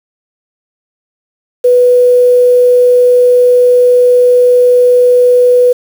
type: tone with quantisation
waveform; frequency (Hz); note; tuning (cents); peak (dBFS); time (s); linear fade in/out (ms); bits
sine; 493.9; B4; 0; -3; 1.64-5.73; 10; 5
effects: none